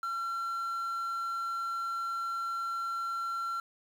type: tone with quantisation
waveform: triangle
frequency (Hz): 1362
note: F6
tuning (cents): -44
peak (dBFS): -30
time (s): 0.03-3.6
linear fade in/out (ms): 2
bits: 9
effects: none